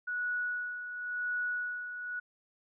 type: tone with tremolo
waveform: sine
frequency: 1467 Hz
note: F#6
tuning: 15 cents flat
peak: -30 dBFS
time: 0.07-2.2 s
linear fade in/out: 10 ms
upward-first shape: sine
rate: 0.94 Hz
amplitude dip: 60%
effects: none